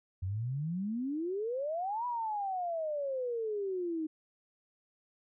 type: exponential two-way sweep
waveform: sine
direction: up then down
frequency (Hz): 88.7 to 990 to 308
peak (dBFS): -32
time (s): 0.22-4.07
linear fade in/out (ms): 10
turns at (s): 2.06
effects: none